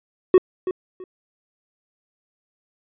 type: tone with echo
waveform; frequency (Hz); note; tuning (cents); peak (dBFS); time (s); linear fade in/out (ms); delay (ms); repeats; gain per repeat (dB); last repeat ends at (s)
triangle; 370; F#4; 0; -6; 0.34-0.38; 2; 330; 2; -13; 1.04
effects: resampled to 8000 Hz